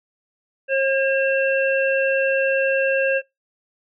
harmonic tone, 539 Hz, C#5, 49 cents flat, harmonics 1 / 3 / 5, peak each -18 / -23 / -25 dBFS, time 0.68-3.22 s, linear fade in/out 50 ms, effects noise-tail reverb RT60 0.2 s tail -25 dB re dry

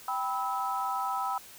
sine chord, E minor, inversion first, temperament equal with one note detuned, 784 / 987.8 / 1298.9 Hz, G5 / B5 / E6, 0 / 0 / -26 cents, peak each -33 dBFS, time 0.08-1.38 s, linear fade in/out 2 ms, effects white hiss -50 dBFS RMS until 1.58 s

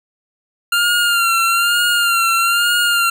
25% pulse tone with vibrato, 1391 Hz, F6, 7 cents flat, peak -9 dBFS, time 0.72-3.1 s, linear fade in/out 5 ms, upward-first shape sine, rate 1.1 Hz, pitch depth 45 cents each way, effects none

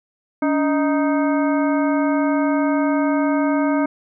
harmonic tone with a mistuned harmonic, 311.1 Hz, D#4, in tune, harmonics 1 / 2 / 3 / 4 / 5 / 7, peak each -17 / -23 / -27 / -29 / -31 / -34 dBFS, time 0.42-3.86 s, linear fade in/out 5 ms, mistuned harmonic 1, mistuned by -150 cents, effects none

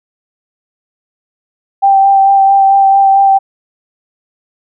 sine tone with vibrato, 784 Hz, G5, in tune, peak -4 dBFS, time 1.82-3.39 s, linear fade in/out 20 ms, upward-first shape sine, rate 4.5 Hz, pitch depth 15 cents each way, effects none

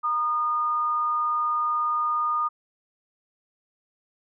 sine tone pair together, 939.5 / 1223 Hz, A#5 / D#6, +13 / -30 cents, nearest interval perfect fourth, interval 457 cents, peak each -33 / -22 dBFS, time 0.03-2.49 s, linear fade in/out 20 ms, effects none

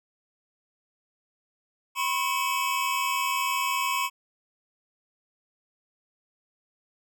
square tone cluster, 997 / 1077 / 2260 / 2594 Hz, B5 / C6 / C#7 / E7, +16 / +50 / +33 / -28 cents, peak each -31 / -29 / -35 / -32 dBFS, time 1.95-4.1 s, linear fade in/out 50 ms, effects none

